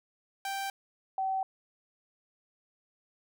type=tone pair in turn; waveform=sawtooth / sine; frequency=784 / 765.7 Hz; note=G5 / G5; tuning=0 / -41 cents; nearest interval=unison; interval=41 cents; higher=first; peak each=-29 / -28 dBFS; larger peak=second; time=0.45-0.7 / 1.18-1.43 s; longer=neither; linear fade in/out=2 ms; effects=none